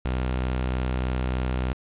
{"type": "tone", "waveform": "sawtooth", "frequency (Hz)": 63.3, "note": "B1", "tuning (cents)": 43, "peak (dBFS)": -20, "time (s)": [0.05, 1.73], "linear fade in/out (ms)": 0, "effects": ["resampled to 8000 Hz", "8-bit"]}